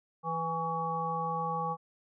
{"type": "harmonic tone with a mistuned harmonic", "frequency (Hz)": 164.81, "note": "E3", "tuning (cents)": 0, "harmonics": [1, 3, 5, 7], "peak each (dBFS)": [-38, -39, -34, -34], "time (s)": [0.23, 1.77], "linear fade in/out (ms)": 50, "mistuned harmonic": 7, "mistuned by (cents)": -41, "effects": []}